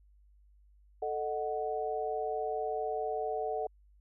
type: chord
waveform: sine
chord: D# diminished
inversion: second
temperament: equal with one note detuned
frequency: 440 / 615.5 / 740 Hz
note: A4 / D#5 / F#5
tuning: 0 / -19 / 0 cents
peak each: -35 / -38 / -35 dBFS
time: 1.02-3.67 s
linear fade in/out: 5 ms
effects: added 50 Hz sine -59 dBFS peak until 4 s